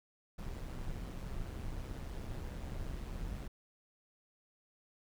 brown noise with amplitude modulation, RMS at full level -39 dBFS, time 0.38-3.48 s, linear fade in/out 10 ms, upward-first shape sine, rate 130 Hz, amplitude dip 55%, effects none

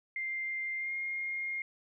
sine tone with pitch glide, 2098 to 2131 Hz, C7 to C7, +4 to +31 cents, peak -33 dBFS, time 0.16-1.62 s, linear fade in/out 2 ms, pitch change +27 cents, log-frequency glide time 0.76-0.93 s, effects none

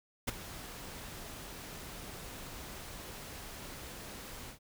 pink noise with ADSR envelope, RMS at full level -32 dBFS, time 0.27-4.59 s, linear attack 15 ms, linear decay 18 ms, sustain -14 dB, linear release 110 ms, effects none

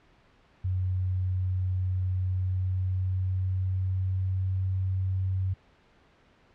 sine tone with pitch glide, 92.5 to 94.17 Hz, F#2 to F#2, 0 to +31 cents, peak -25 dBFS, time 0.64-5.54 s, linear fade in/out 10 ms, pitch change +31 cents, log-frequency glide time 2.14-4.62 s, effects pink hiss -61 dBFS RMS until 6.54 s + low-pass 3000 Hz 12 dB/octave

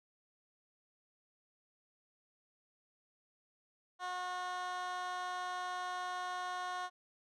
15% pulse tone with high-pass filter, 362.7 Hz, F#4, 34 cents flat, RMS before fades -40 dBFS, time 3.99-6.9 s, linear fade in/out 50 ms, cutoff 840 Hz, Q 1.8, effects low-pass 6000 Hz 12 dB/octave

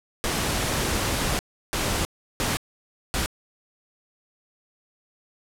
pink noise bursts at uneven times, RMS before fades -25 dBFS, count 4, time 0.24-1.39 / 1.73-2.05 / 2.4-2.57 / 3.14-3.26 s, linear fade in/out 0 ms, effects low-pass 12000 Hz 12 dB/octave

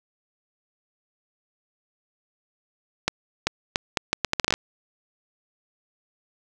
accelerating click train, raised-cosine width 0.2 ms, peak -3 dBFS, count 13, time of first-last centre 3.08-4.54 s, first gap 390 ms, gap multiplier 0.74, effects none

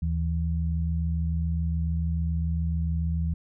sine tone pair together, 77.78 / 164.81 Hz, D#2 / E3, 0 / 0 cents, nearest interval octave + minor second, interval 1300 cents, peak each -25 / -29 dBFS, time 0.02-3.34 s, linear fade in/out 5 ms, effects none

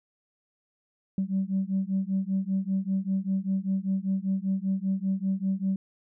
sine beating tone pair, 189.7 / 194.8 Hz, F#3 / G3, +43 / -11 cents, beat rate 5.1 Hz, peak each -27 dBFS, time 1.18-5.76 s, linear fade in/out 2 ms, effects tanh soft clip ceiling -19 dBFS

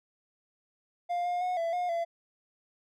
triangle tone with pitch steps, 702 / 710 / 727 / 669 / 715 / 677 Hz, F5 / F5 / F#5 / E5 / F5 / E5, +9 / +28 / -31 / +25 / +41 / +46 cents, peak -26 dBFS, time 1.09-2.05 s, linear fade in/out 20 ms, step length 160 ms, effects none

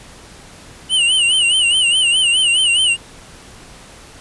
square tone with vibrato, 2925 Hz, F#7, 21 cents flat, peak -12 dBFS, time 0.89-2.97 s, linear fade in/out 50 ms, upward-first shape sine, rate 4.8 Hz, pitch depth 110 cents each way, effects pink hiss -40 dBFS RMS until 4.2 s + resampled to 24000 Hz

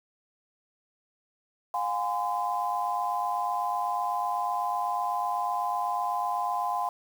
sine tone cluster, 712 / 820 / 1026 Hz, F5 / G#5 / C6, +33 / -22 / -34 cents, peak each -31 / -31 / -30 dBFS, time 1.74-6.89 s, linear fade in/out 2 ms, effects 8-bit

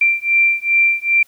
sine beating tone pair, 2358 / 2360.5 Hz, D7 / D7, +6 / +8 cents, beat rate 2.5 Hz, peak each -15 / -15 dBFS, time 0.01-1.23 s, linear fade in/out 5 ms, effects white hiss -54 dBFS RMS until 1.27 s

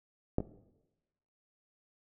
clicks, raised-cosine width 2 ms, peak -14 / -23 dBFS, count 2, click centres 0.384 / 0.404 s, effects noise-tail reverb RT60 1.0 s tail -17 dB re dry

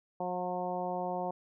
harmonic tone, 180 Hz, F#3, 47 cents flat, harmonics 1 / 2 / 3 / 4 / 5 / 6, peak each -41 / -41 / -38 / -36 / -39 / -49 dBFS, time 0.2-1.31 s, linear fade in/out 5 ms, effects none

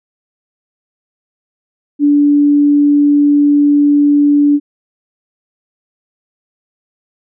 sine tone, 290 Hz, D4, 22 cents flat, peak -6 dBFS, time 1.99-4.6 s, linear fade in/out 50 ms, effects none

